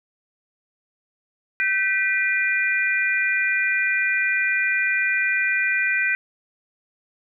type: tone cluster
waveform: sine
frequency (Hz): 1537 / 1963 / 2411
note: G6 / B6 / D7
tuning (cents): -35 / -11 / +45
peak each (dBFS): -23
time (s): 1.6-6.15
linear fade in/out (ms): 0
effects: none